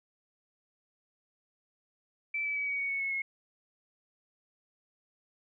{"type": "tone with pitch steps", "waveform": "sine", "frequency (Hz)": [2324, 2301, 2279, 2257, 2234, 2213, 2191, 2170], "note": ["D7", "D7", "C#7", "C#7", "C#7", "C#7", "C#7", "C#7"], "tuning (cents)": [-19, -36, 47, 31, 13, -3, -21, -37], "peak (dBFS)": -30, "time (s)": [2.34, 3.22], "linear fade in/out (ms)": 5, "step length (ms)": 110, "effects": []}